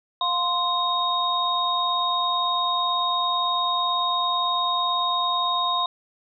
sine tone cluster, 706 / 1043 / 3734 Hz, F5 / C6 / A#7, +19 / -6 / +2 cents, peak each -29 / -23 / -25 dBFS, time 0.21-5.86 s, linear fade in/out 2 ms, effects none

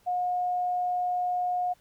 sine tone, 720 Hz, F#5, 47 cents flat, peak -25 dBFS, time 0.06-1.74 s, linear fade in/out 20 ms, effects pink hiss -64 dBFS RMS until 1.8 s

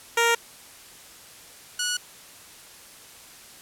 10% pulse tone pair in turn, 466.2 / 1464.8 Hz, A#4 / F#6, 0 / -18 cents, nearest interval octave + minor sixth, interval 1982 cents, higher second, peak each -10 / -16 dBFS, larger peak first, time 0.17-0.35 / 1.79-1.97 s, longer neither, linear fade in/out 5 ms, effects white hiss -47 dBFS RMS until 3.61 s + low-pass 12000 Hz 12 dB/octave

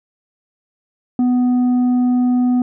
triangle tone with tanh clipping, 248.3 Hz, B3, 9 cents sharp, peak -13 dBFS, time 1.19-2.62 s, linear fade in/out 2 ms, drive 9 dB, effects none

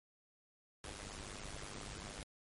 pink noise with amplitude modulation, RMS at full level -44 dBFS, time 0.84-2.23 s, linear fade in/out 0 ms, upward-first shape sine, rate 101 Hz, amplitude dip 80%, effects MP3 48 kbps

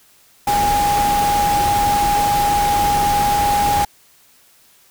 sine tone in noise, 820 Hz, G#5, 22 cents flat, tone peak -14 dBFS, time 0.47-3.85 s, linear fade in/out 5 ms, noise pink, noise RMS -23 dBFS, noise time 0.47-3.85 s, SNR +6 dB, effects white hiss -52 dBFS RMS until 4.9 s

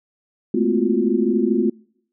sine tone cluster, 214.1 / 227.4 / 255.1 / 341.6 / 366.1 Hz, A3 / A#3 / C4 / F4 / F#4, -47 / -43 / -44 / -38 / -18 cents, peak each -22 dBFS, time 0.54-1.7 s, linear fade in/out 5 ms, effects noise-tail reverb RT60 0.7 s tail -26 dB re dry

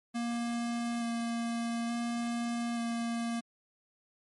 square tone with vibrato, 234.3 Hz, A#3, 9 cents sharp, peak -32 dBFS, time 0.14-3.41 s, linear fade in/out 20 ms, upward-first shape square, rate 0.57 Hz, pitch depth 10 cents each way, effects MP3 48 kbps

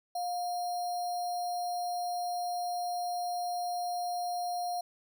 sine tone with sample-and-hold, 710 Hz, F5, 28 cents sharp, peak -31 dBFS, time 0.15-4.81 s, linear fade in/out 5 ms, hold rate 4900 Hz, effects none

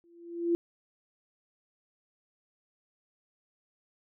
sine tone with exponential growth, 341.3 Hz, F4, 40 cents flat, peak -21 dBFS, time 0.04-0.55 s, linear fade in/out 0 ms, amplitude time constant 110 ms, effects none

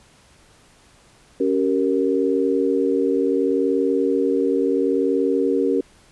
sine chord, G diminished, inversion second, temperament equal with one note detuned, 277.2 / 385.5 / 466.2 Hz, Db4 / G4 / Bb4, 0 / -29 / 0 cents, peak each -21 dBFS, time 1.4-5.81 s, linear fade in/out 5 ms, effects pink hiss -53 dBFS RMS until 6.11 s + resampled to 24000 Hz

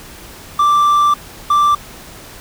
triangle tone bursts at uneven times, 1174.7 Hz, D6, in tune, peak -7 dBFS, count 2, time 0.59-1.14 / 1.5-1.75 s, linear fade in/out 5 ms, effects pink hiss -36 dBFS RMS until 2.4 s

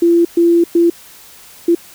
sine tone bursts at uneven times, 340.5 Hz, F4, 44 cents flat, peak -7 dBFS, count 4, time 0.02-0.25 / 0.37-0.64 / 0.75-0.9 / 1.68-1.75 s, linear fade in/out 5 ms, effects white hiss -40 dBFS RMS until 1.94 s

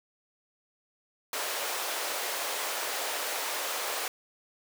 pink high-pass noise, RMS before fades -33 dBFS, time 1.33-4.08 s, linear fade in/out 2 ms, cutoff 470 Hz, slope 24 dB/octave, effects none

